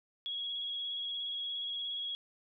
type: tone with vibrato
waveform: sine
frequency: 3322 Hz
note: G#7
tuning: in tune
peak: -35 dBFS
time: 0.26-2.15 s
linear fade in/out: 0 ms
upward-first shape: square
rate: 17 Hz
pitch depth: 15 cents each way
effects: none